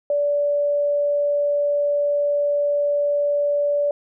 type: tone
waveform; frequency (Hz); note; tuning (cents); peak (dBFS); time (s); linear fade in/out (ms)
sine; 579; D5; -25; -17; 0.1-3.91; 2
effects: none